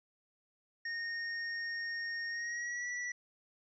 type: tone with pitch glide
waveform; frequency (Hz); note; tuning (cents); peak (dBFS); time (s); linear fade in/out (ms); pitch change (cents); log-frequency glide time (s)
square; 1848 to 1952.2; A#6 to B6; -16 to -21; -37; 0.85-3.12; 5; +95; 2.29-2.88
effects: resampled to 16000 Hz